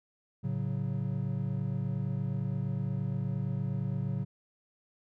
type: chord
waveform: triangle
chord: F# minor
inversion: first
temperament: equal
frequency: 110 / 138.59 / 185 Hz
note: A2 / C#3 / F#3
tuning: 0 / 0 / 0 cents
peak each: -33 / -31 / -34 dBFS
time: 0.43-4.25 s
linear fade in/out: 20 ms
effects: none